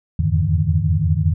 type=tone cluster; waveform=sine; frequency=82.5 / 88 / 101.9 / 147.8 / 159.7 Hz; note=E2 / F2 / G#2 / D3 / D#3; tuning=+2 / +14 / -32 / +11 / +45 cents; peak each=-21 dBFS; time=0.19-1.34 s; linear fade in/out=5 ms; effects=none